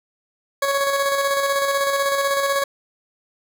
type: tone with tremolo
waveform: 20% pulse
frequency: 556 Hz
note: C#5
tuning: 5 cents sharp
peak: -12 dBFS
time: 0.62-2.64 s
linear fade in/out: 5 ms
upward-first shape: square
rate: 16 Hz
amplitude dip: 35%
effects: none